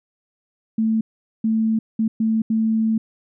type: tone bursts at uneven times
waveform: sine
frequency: 221.7 Hz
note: A3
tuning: 13 cents sharp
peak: -16 dBFS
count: 5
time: 0.78-1.01 / 1.44-1.79 / 1.99-2.08 / 2.2-2.42 / 2.5-2.98 s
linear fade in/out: 5 ms
effects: none